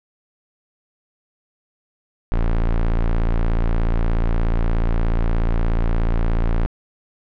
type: tone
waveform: square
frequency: 28.4 Hz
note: A#0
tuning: 44 cents flat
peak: -16 dBFS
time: 2.32-6.66 s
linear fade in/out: 0 ms
effects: low-pass 2000 Hz 12 dB/octave